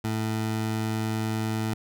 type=tone; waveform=20% pulse; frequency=110 Hz; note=A2; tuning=in tune; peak=-21 dBFS; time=0.04-1.74 s; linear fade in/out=5 ms; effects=none